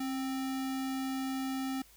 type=tone with sample-and-hold; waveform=sine; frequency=266.3 Hz; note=C4; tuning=31 cents sharp; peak=-32 dBFS; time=0-1.82 s; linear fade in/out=5 ms; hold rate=1050 Hz; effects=added 50 Hz sine -63 dBFS peak until 1.96 s + white hiss -60 dBFS RMS until 1.96 s